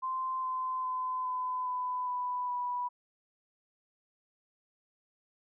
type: tone with pitch steps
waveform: sine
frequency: 1039 / 1029.4 / 1020 / 1010.6 / 1001.3 / 992.1 / 983 Hz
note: C6 / C6 / C6 / B5 / B5 / B5 / B5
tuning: -12 / -29 / -44 / +40 / +24 / +8 / -8 cents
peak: -31 dBFS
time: 0.02-2.89 s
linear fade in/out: 20 ms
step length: 410 ms
effects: none